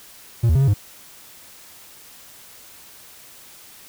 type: tone with pitch steps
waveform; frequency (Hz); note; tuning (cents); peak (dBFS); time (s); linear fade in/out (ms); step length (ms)
triangle; 116.7 / 78.8 / 134.4 / 137.6 / 102.1; A#2 / D#2 / C3 / C#3 / G#2; +2 / +23 / +47 / -12 / -29; -11; 0.43-0.74; 10; 62
effects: white hiss -45 dBFS RMS until 3.88 s